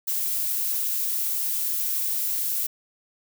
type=noise; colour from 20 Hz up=violet; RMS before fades=-26 dBFS; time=0.07-2.67 s; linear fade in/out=10 ms; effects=none